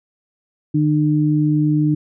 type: tone pair together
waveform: sine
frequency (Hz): 151 / 302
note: D3 / D4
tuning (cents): +48 / +48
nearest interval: octave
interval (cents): 1200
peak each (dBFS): -16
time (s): 0.74-1.95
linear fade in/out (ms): 10
effects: none